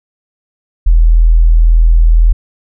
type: tone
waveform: sine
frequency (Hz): 40.96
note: E1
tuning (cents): -10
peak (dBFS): -3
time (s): 0.86-2.33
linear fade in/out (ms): 10
effects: none